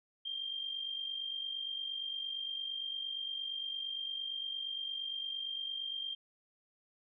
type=tone with amplitude modulation; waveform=sine; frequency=3184 Hz; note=G7; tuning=26 cents sharp; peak=-34 dBFS; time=0.25-6.15 s; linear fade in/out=10 ms; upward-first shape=sine; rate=48.7 Hz; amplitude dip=60%; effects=none